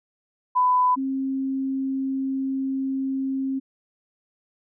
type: tone pair in turn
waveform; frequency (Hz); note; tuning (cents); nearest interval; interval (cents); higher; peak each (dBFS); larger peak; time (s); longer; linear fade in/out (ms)
sine; 1000 / 267.6; B5 / C4; +21 / +39; octave + major seventh; 2282; first; -16 / -23; first; 0.55-0.96 / 0.96-3.6; second; 20
effects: none